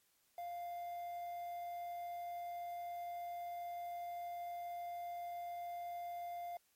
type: tone with quantisation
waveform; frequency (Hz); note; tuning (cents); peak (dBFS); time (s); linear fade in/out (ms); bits
triangle; 698.5; F5; 0; -40; 0.38-6.57; 2; 10
effects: white hiss -75 dBFS RMS until 6.75 s + MP3 64 kbps